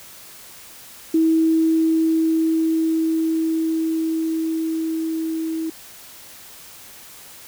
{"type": "tone with level ramp", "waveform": "sine", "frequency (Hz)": 322.6, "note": "E4", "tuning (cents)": -37, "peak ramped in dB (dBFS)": [-13, -22], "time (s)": [1.14, 5.7], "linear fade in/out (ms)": 5, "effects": ["white hiss -42 dBFS RMS until 7.47 s"]}